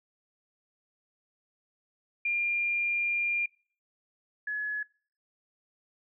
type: tone pair in turn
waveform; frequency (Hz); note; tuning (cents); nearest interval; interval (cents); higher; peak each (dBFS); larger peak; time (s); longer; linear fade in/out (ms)
sine; 2400 / 1697.1; D7 / G#6; +37 / +37; tritone; 600; first; -26 / -30; first; 2.25-3.46 / 4.47-4.83; first; 5
effects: noise-tail reverb RT60 0.5 s tail -25 dB re dry